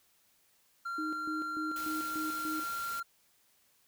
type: tone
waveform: triangle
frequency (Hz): 1379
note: F6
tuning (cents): -22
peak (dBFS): -33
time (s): 0.85-3.03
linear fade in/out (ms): 10
type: tone with tremolo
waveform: sine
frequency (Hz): 311.1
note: D#4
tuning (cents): 0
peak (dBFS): -35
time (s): 0.98-2.64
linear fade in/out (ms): 5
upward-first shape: square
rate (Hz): 3.4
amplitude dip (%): 70
type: noise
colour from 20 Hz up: white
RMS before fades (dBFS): -45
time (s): 1.76-3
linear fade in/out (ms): 2
effects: white hiss -69 dBFS RMS until 3.87 s